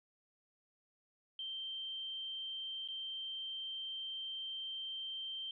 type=tone with dropouts; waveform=sine; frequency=3136 Hz; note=G7; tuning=in tune; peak=-40 dBFS; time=1.39-5.51 s; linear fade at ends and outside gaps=2 ms; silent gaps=2.877-2.885 s; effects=none